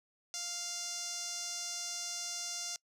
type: tone with band-pass filter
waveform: sawtooth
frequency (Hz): 698.5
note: F5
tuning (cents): 0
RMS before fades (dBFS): -40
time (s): 0.34-2.76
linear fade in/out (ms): 0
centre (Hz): 6000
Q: 3.7
effects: noise-tail reverb RT60 0.1 s tail -24 dB re dry